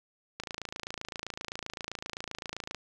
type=click train; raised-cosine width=0.2 ms; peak=-19 dBFS; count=66; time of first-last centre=0.4-2.747 s; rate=27.7 Hz; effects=none